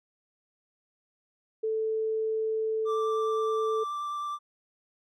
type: tone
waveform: sine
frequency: 440 Hz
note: A4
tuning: in tune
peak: -26 dBFS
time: 1.63-3.84 s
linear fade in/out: 10 ms
type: tone with vibrato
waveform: triangle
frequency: 1174.7 Hz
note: D6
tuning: in tune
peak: -29 dBFS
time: 2.85-4.39 s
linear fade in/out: 50 ms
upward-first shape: triangle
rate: 9.5 Hz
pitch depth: 12 cents each way
effects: none